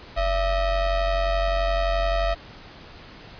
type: ring-modulated tone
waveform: square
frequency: 313.2 Hz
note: D#4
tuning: 11 cents sharp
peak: -18 dBFS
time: 0.16-2.35 s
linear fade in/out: 20 ms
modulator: 359 Hz
effects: pink hiss -44 dBFS RMS until 3.39 s + resampled to 11025 Hz